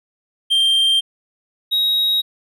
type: tone pair in turn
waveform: triangle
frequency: 3169 / 3798 Hz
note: G7 / A#7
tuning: +18 / +32 cents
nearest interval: minor third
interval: 314 cents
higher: second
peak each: -11 / -13 dBFS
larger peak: first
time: 0.5-1.01 / 1.71-2.22 s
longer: neither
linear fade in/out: 20 ms
effects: none